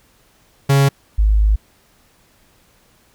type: tone pair in turn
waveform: 45% pulse / sine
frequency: 138.59 / 52.41 Hz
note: C#3 / G#1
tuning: 0 / +16 cents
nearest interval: octave + perfect fourth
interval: 1684 cents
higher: first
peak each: -10 dBFS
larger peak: neither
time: 0.69-0.89 / 1.18-1.56 s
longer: second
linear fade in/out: 10 ms
effects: pink hiss -55 dBFS RMS until 3.14 s